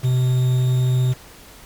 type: tone with quantisation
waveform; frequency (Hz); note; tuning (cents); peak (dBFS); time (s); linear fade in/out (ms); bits
triangle; 127.2; C3; -48; -13; 0.03-1.14; 20; 6
effects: pink hiss -44 dBFS RMS until 1.65 s + Opus 48 kbps